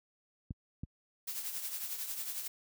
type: clicks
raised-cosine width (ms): 5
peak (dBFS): -26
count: 2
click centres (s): 0.508 / 0.835
type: noise with tremolo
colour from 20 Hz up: blue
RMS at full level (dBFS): -37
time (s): 1.27-2.48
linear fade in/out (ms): 10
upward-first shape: triangle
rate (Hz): 11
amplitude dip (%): 60
effects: high-pass 60 Hz 12 dB/octave